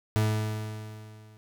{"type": "tone with level ramp", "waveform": "40% pulse", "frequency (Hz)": 107.9, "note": "A2", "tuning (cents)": -33, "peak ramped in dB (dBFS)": [-20, -50], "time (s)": [0.16, 1.37], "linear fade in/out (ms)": 0, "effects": []}